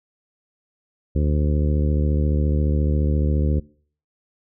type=harmonic tone; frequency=74.4 Hz; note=D2; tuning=23 cents sharp; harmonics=1 / 2 / 3 / 4 / 5 / 6 / 7; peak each=-18 / -24 / -28 / -30 / -32 / -34 / -35 dBFS; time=1.15-3.6 s; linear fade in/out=10 ms; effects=noise-tail reverb RT60 0.5 s tail -23 dB re dry